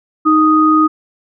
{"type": "tone pair together", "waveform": "sine", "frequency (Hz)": [311.1, 1244.4], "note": ["D#4", "D#6"], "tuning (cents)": [0, 0], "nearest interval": "2 octaves", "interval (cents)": 2400, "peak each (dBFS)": -10, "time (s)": [0.25, 0.88], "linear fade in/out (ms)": 20, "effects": []}